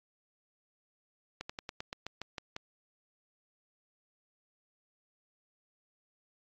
slowing click train, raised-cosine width 0.2 ms, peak -21 dBFS, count 10, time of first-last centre 1.41-2.564 s, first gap 85 ms, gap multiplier 1.1, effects low-pass 6000 Hz 12 dB/octave + AAC 48 kbps

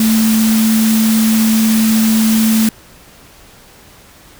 sine tone in noise, 221 Hz, A3, 8 cents sharp, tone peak -9 dBFS, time 0-2.69 s, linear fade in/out 2 ms, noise white, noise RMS -20 dBFS, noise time 0-2.69 s, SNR +8 dB, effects pink hiss -42 dBFS RMS until 4.39 s

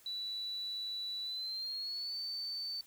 sine tone with pitch glide, 3951 to 4539 Hz, B7 to C#8, 0 to +40 cents, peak -37 dBFS, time 0.06-2.81 s, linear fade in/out 2 ms, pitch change +240 cents, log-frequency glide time 1.23-2.18 s, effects white hiss -62 dBFS RMS until 2.86 s

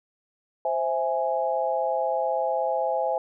sine chord, C augmented, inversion none, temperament equal, 523.3 / 659.3 / 830.6 Hz, C5 / E5 / G#5, 0 / 0 / 0 cents, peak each -27 dBFS, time 0.65-3.18 s, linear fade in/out 2 ms, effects none

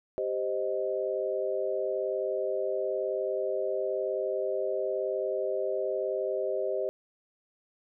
sine chord, C minor, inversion second, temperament equal, 392 / 523.3 / 622.3 Hz, G4 / C5 / Eb5, 0 / 0 / 0 cents, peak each -32 dBFS, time 0.18-6.89 s, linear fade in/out 0 ms, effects none

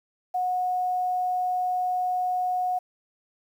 sine tone, 730 Hz, F#5, 24 cents flat, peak -23 dBFS, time 0.34-2.79 s, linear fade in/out 10 ms, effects 9-bit

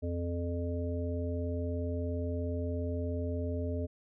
harmonic tone, 86.3 Hz, F2, 20 cents flat, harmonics 1 / 3 / 5 / 7, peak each -33 / -38 / -40 / -41 dBFS, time 0.02-3.87 s, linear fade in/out 20 ms, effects none

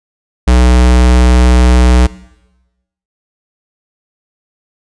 square tone, 61.74 Hz, B1, in tune, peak -5 dBFS, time 0.47-2.07 s, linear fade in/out 10 ms, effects noise-tail reverb RT60 1.0 s tail -19 dB re dry + resampled to 22050 Hz

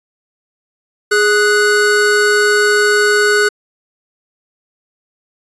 square tone pair together, 415.8 / 1480 Hz, G#4 / F#6, +2 / 0 cents, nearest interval octave + minor seventh, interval 2198 cents, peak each -13 dBFS, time 1.11-3.49 s, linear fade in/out 10 ms, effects resampled to 22050 Hz

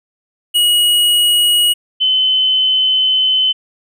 square / sine tone pair in turn, 2902 / 3045 Hz, F#7 / F#7, -34 / +49 cents, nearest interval minor second, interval 83 cents, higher second, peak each -10 dBFS, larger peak neither, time 0.54-1.74 / 2-3.53 s, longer second, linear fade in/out 20 ms, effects none

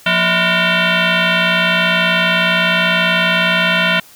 sine tone with frequency modulation, 649 Hz, E5, 27 cents flat, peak -10 dBFS, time 0.06-4 s, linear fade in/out 5 ms, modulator 413 Hz, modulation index 6.7, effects tanh soft clip ceiling -6 dBFS + white hiss -43 dBFS RMS until 4.15 s

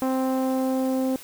sawtooth tone with low-pass filter sweep, 261.6 Hz, C4, in tune, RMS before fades -24 dBFS, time 0.02-1.16 s, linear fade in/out 0 ms, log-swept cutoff 1000 to 530 Hz, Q 1.2, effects white hiss -44 dBFS RMS until 1.23 s

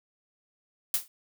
blue noise with exponential decay, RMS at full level -22 dBFS, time 0.94-1.08 s, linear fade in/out 1 ms, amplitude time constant 30 ms, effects none

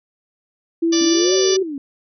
sine tone with pitch glide, 332.6 to 379.9 Hz, E4 to F#4, +16 to +46 cents, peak -14 dBFS, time 0.82-1.63 s, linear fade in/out 10 ms, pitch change +230 cents, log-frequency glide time 1.15-1.36 s
harmonic tone, 587.3 Hz, D5, in tune, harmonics 1 / 2 / 3 / 4 / 5 / 6 / 7 / 8 / 9 / 10, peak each -35 / -35 / -34 / -35 / -29 / -27 / -35 / -25 / -30 / -23 dBFS, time 0.92-1.57 s, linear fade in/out 10 ms
sine exponential two-way sweep, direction up then down, 266.7 to 587.3 to 266.7 Hz, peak -24 dBFS, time 1.01-1.78 s, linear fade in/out 2 ms, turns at 1.33 s
effects none

